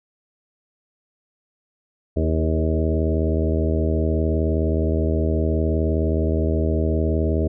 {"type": "harmonic tone with a mistuned harmonic", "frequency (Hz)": 79.3, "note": "D#2", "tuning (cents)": 33, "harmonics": [1, 2, 3, 4, 5, 6, 7, 8], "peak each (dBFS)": [-20, -28, -27, -27, -27, -32, -32, -30], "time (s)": [2.16, 7.48], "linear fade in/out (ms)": 10, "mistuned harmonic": 5, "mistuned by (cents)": 25, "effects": []}